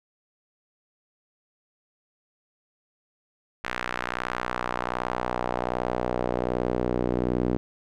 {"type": "tone with band-pass filter sweep", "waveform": "sawtooth", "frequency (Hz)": 61.3, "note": "B1", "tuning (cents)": -12, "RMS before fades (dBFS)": -28, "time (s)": [3.64, 7.57], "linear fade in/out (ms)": 0, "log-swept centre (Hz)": [1800, 320], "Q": 1.4, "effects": []}